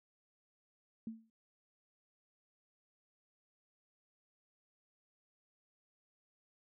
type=tone with exponential decay; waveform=sine; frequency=224.1 Hz; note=A3; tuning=32 cents sharp; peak=-37 dBFS; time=1.07-1.3 s; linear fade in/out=2 ms; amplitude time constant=50 ms; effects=none